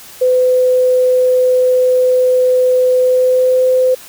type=tone with pitch glide; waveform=sine; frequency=506 to 511.3 Hz; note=B4 to C5; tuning=+42 to -40 cents; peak=-8 dBFS; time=0.21-3.95 s; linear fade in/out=10 ms; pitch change=+18 cents; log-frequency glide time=2.96-3.68 s; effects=white hiss -36 dBFS RMS until 4.08 s